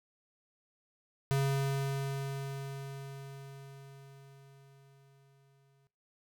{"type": "tone with exponential decay", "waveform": "square", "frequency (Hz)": 137.4, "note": "C#3", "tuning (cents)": -15, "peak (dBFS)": -27, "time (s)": [1.31, 5.87], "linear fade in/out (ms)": 0, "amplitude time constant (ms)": 990, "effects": ["noise-tail reverb RT60 0.4 s tail -20 dB re dry"]}